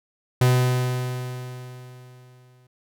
45% pulse tone with exponential decay, 125.9 Hz, B2, 34 cents sharp, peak -14 dBFS, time 0.41-2.67 s, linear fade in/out 5 ms, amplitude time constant 490 ms, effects none

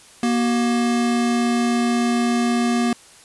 square tone pair together, 237.6 / 377.2 Hz, A#3 / F#4, +33 / +33 cents, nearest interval minor sixth, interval 800 cents, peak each -18 / -28 dBFS, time 0.23-2.93 s, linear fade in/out 2 ms, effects white hiss -47 dBFS RMS until 3.24 s + resampled to 24000 Hz

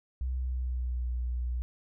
sine tone with pitch glide, 63.7 to 60.96 Hz, C2 to B1, -46 to -22 cents, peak -29 dBFS, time 0.21-1.62 s, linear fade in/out 0 ms, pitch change -76 cents, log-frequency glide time 0.37-1.08 s, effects none

